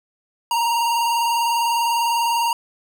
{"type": "tone with vibrato", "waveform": "square", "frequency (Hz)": 932.3, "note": "A#5", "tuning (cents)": 0, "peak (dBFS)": -18, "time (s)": [0.51, 2.53], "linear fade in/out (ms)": 2, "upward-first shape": "triangle", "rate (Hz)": 20, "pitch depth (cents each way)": 53, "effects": ["9-bit"]}